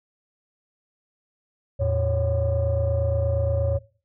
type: tone cluster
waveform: sine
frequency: 80.7 / 109.2 / 555 Hz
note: E2 / A2 / C#5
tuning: -36 / -13 / +2 cents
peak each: -23 dBFS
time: 1.79-3.79 s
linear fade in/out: 20 ms
effects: noise-tail reverb RT60 0.4 s tail -21 dB re dry + tanh soft clip ceiling -15 dBFS